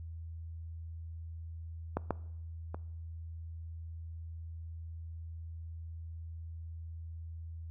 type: clicks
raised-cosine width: 1 ms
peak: -17 / -16 / -26 dBFS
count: 3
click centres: 1.97 / 2.107 / 2.745 s
effects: noise-tail reverb RT60 0.8 s tail -21 dB re dry + added 82 Hz sine -41 dBFS peak until 7.7 s